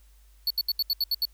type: tone bursts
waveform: square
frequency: 4435 Hz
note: C#8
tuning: in tune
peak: -23 dBFS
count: 8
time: 0.47-1.253 s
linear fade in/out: 2 ms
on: 34 ms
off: 73 ms
effects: added 50 Hz sine -53 dBFS peak until 1.33 s + white hiss -65 dBFS RMS until 1.33 s